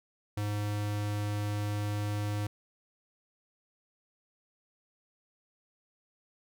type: tone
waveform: square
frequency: 103.83 Hz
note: G#2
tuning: in tune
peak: -31 dBFS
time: 0.37-2.47 s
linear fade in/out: 5 ms
effects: none